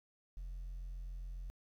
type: tone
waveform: sine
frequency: 43.65 Hz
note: F1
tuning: in tune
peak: -39 dBFS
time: 0.37-1.5 s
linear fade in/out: 0 ms
effects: tanh soft clip ceiling -41 dBFS + 12-bit